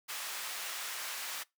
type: high-pass noise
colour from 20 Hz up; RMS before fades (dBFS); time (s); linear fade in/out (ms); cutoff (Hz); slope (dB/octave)
pink; -40; 0.08-1.44; 20; 1200; 12
effects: noise-tail reverb RT60 0.2 s tail -23 dB re dry